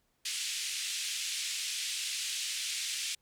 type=band-pass noise; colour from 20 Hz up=pink; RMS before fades=-36 dBFS; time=0.25-3.15 s; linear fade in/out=5 ms; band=2500 to 9300 Hz; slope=24 dB/octave; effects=pink hiss -75 dBFS RMS until 3.21 s